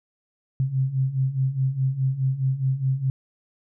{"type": "beating tone pair", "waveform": "sine", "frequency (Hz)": [129.8, 134.6], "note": ["C3", "C3"], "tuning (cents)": [-13, 49], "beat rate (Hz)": 4.8, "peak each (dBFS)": [-26, -22], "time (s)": [0.6, 3.1], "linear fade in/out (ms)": 0, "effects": []}